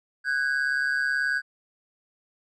triangle ring-modulated tone, 1568 Hz, G6, in tune, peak -18 dBFS, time 0.24-1.42 s, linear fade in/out 50 ms, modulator 69.2 Hz, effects resampled to 24000 Hz

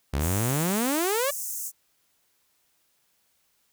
sawtooth exponential sweep, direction up, 65.2 to 587.3 Hz, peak -20 dBFS, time 0.13-1.31 s, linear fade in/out 10 ms
pink high-pass noise, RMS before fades -33 dBFS, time 0.19-1.72 s, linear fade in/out 50 ms, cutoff 6300 Hz, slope 48 dB/octave
effects white hiss -69 dBFS RMS until 3.72 s

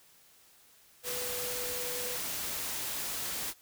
sine tone in noise, 493.6 Hz, B4, 1 cent flat, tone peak -40 dBFS, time 1.03-2.19 s, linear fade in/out 50 ms, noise white, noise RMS -36 dBFS, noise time 1.03-3.54 s, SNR -7 dB, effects white hiss -61 dBFS RMS until 3.61 s

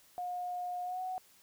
sine tone with pitch glide, 717 to 741.9 Hz, F5 to F#5, +45 to +4 cents, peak -35 dBFS, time 0.18-1.18 s, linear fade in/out 0 ms, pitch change +59 cents, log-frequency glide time 0.83-1.01 s, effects white hiss -63 dBFS RMS until 1.42 s

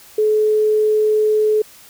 sine tone, 428.7 Hz, A4, 45 cents flat, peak -12 dBFS, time 0.18-1.62 s, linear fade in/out 5 ms, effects white hiss -44 dBFS RMS until 1.89 s

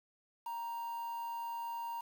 triangle tone with quantisation, 932.3 Hz, A#5, in tune, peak -36 dBFS, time 0.46-2.01 s, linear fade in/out 5 ms, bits 9, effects none

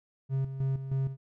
triangle tone with tremolo, 134.4 Hz, C3, 47 cents sharp, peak -24 dBFS, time 0.29-1.17 s, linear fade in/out 50 ms, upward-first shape square, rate 3.2 Hz, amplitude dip 65%, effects none

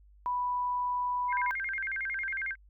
sine tone, 987 Hz, B5, 1 cent flat, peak -28 dBFS, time 0.26-1.51 s, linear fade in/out 0 ms
sine tone with vibrato, 1832 Hz, A#6, 31 cents flat, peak -31 dBFS, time 1.28-2.56 s, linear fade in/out 50 ms, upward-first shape square, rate 11 Hz, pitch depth 260 cents each way
effects added 50 Hz sine -55 dBFS peak until 2.69 s

